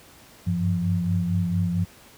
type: tone cluster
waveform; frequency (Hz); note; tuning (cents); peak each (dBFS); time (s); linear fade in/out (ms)
sine; 94.9 / 99.3 / 173.5; F#2 / G2 / F3; +44 / +23 / -11; -26 / -27 / -23; 0.46-1.85; 20
effects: pink hiss -50 dBFS RMS until 2.17 s + high-pass 60 Hz 12 dB/octave